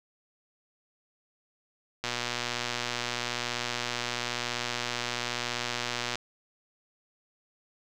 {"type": "click train", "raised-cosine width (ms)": 0.2, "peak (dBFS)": -13, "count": 499, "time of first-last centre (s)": [2.04, 6.156], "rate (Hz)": 121, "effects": []}